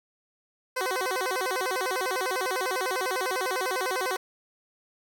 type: tone with vibrato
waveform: 15% pulse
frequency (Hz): 437.7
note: A4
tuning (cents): -9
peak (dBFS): -20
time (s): 0.76-4.17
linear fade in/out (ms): 10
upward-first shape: square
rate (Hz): 10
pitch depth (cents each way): 270
effects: none